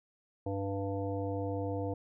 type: harmonic tone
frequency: 98.5 Hz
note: G2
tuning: 9 cents sharp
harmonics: 1 / 3 / 5 / 7 / 9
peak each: -36 / -38 / -37 / -42 / -47 dBFS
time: 0.46-1.94 s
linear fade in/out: 5 ms
effects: none